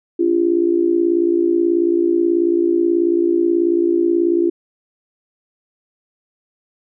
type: tone with amplitude modulation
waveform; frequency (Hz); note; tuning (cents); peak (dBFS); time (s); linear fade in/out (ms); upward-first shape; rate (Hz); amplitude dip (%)
sine; 342; F4; -36; -9; 0.19-4.5; 10; sine; 58.4; 80
effects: none